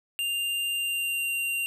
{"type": "tone with pitch glide", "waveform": "square", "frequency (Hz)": [2794, 2771], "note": ["F7", "F7"], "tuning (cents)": [0, -14], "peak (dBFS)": -27, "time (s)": [0.19, 1.66], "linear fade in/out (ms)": 0, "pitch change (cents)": -14, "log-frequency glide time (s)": [0.71, 1.32], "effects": []}